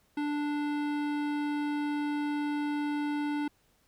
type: tone with hard clipping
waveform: sine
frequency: 293.7 Hz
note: D4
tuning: in tune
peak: -31 dBFS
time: 0.17-3.48 s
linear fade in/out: 5 ms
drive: 17 dB
effects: pink hiss -69 dBFS RMS until 3.87 s